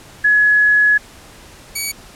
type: tone pair in turn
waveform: sine / 5% pulse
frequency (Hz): 1691 / 2262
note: G#6 / C#7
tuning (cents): +31 / +34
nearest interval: perfect fourth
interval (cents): 503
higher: second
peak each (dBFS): -9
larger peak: neither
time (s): 0.24-0.98 / 1.75-1.92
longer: first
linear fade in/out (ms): 10
effects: pink hiss -41 dBFS RMS until 2.15 s + low-pass 11000 Hz 12 dB/octave